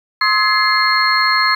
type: tone cluster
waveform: sine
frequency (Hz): 1055 / 1280 / 1695 / 2090 / 4272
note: C6 / D#6 / G#6 / C7 / C8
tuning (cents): +14 / +49 / +35 / -2 / +35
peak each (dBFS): -18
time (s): 0.21-1.55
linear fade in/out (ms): 5
effects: 7-bit